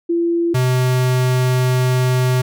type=tone pair in turn; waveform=sine / square; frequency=339.8 / 127.28 Hz; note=F4 / C3; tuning=-47 / -47 cents; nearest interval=octave + perfect fourth; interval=1700 cents; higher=first; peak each=-14 dBFS; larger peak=neither; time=0.09-0.54 / 0.54-2.42 s; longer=second; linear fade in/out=10 ms; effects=none